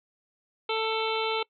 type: harmonic tone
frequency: 443.6 Hz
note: A4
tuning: 14 cents sharp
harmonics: 1 / 2 / 3 / 5 / 6 / 7 / 8 / 9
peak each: -29 / -32 / -34 / -36 / -37 / -37 / -38 / -39 dBFS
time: 0.69-1.43 s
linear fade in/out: 5 ms
effects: noise-tail reverb RT60 0.1 s tail -24 dB re dry